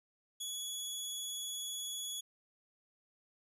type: tone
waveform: 20% pulse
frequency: 3379 Hz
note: G#7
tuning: 29 cents sharp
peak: -33 dBFS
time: 0.4-2.21 s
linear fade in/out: 10 ms
effects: none